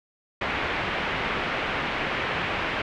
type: low-pass noise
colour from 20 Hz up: white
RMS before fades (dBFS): -28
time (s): 0.41-2.82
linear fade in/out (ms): 5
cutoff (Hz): 2600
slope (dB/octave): 24
effects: none